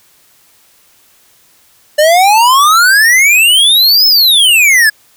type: exponential two-way sweep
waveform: square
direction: up then down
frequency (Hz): 587.3 to 5274 to 1663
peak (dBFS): -5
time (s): 1.98-4.9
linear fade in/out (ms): 10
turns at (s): 4.07
effects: white hiss -48 dBFS RMS until 5.16 s